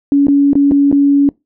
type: tone with dropouts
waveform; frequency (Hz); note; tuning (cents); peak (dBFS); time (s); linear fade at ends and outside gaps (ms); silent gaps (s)
sine; 282.2; C#4; +31; -6; 0.12-1.29; 1; 0.269-0.283 / 0.532-0.554 / 0.712-0.718 / 0.915-0.926
effects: noise-tail reverb RT60 0.2 s tail -23 dB re dry